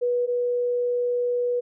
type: tone pair in turn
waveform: sine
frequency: 487.7 / 487.7 Hz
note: B4 / B4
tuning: -22 / -22 cents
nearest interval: unison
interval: 0 cents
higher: neither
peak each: -20 / -21 dBFS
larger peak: first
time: 0.01-0.27 / 0.27-1.61 s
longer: second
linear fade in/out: 20 ms
effects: none